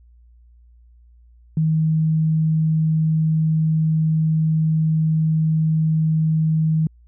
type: tone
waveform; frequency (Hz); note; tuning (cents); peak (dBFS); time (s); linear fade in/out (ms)
sine; 158.1; D#3; +28; -15; 1.57-6.87; 2
effects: added 59 Hz sine -47 dBFS peak until 7.07 s